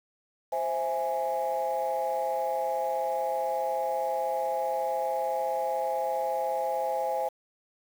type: chord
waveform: sine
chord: C augmented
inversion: none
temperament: equal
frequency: 523.3 / 659.3 / 830.6 Hz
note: C5 / E5 / G#5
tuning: 0 / 0 / 0 cents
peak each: -30 / -31 / -29 dBFS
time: 0.52-7.29 s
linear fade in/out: 10 ms
effects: tanh soft clip ceiling -20 dBFS + 8-bit